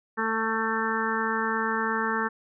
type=harmonic tone; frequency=222.9 Hz; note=A3; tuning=23 cents sharp; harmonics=1 / 2 / 4 / 5 / 6 / 7 / 8; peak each=-32 / -32 / -32 / -32 / -32 / -32 / -32 dBFS; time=0.17-2.29 s; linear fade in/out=20 ms; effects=none